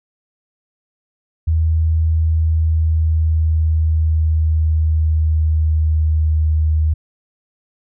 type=tone with pitch glide; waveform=sine; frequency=80.2 to 77.87 Hz; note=E2 to D#2; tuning=-47 to +2 cents; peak=-12 dBFS; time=1.47-6.94 s; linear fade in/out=10 ms; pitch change=-51 cents; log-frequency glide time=2.14-6.45 s; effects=none